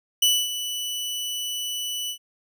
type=tone with ADSR envelope; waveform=sawtooth; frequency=2970 Hz; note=F#7; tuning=6 cents sharp; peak=-12 dBFS; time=0.22-2.18 s; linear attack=6 ms; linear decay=250 ms; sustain=-12 dB; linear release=84 ms; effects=none